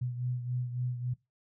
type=beating tone pair; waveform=sine; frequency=123.6 / 127.2 Hz; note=B2 / C3; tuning=+2 / -48 cents; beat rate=3.6 Hz; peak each=-32 / -39 dBFS; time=0.01-1.14 s; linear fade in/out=10 ms; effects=noise-tail reverb RT60 0.2 s tail -19 dB re dry